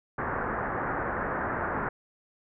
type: low-pass noise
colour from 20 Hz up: white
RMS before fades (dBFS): -31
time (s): 0.18-1.89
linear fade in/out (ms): 5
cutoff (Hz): 1700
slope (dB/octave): 48
effects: none